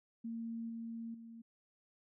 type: tone with level steps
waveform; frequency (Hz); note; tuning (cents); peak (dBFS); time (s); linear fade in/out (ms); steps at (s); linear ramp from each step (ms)
sine; 229.1; A#3; -30; -39 / -41 / -49; 0.24-1.42; 10; 0.69 / 1.14; 5
effects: none